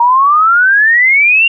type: exponential sweep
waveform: sine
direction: up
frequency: 932.3 to 2803 Hz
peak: -5 dBFS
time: 0-1.48 s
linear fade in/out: 5 ms
effects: none